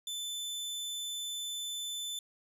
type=tone; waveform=sawtooth; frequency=3520 Hz; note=A7; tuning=in tune; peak=-33 dBFS; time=0.07-2.19 s; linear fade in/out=2 ms; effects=resampled to 32000 Hz + 12-bit